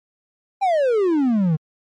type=exponential sweep; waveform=triangle; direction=down; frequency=815 to 148.9 Hz; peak=-13 dBFS; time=0.61-1.57 s; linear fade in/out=20 ms; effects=MP3 48 kbps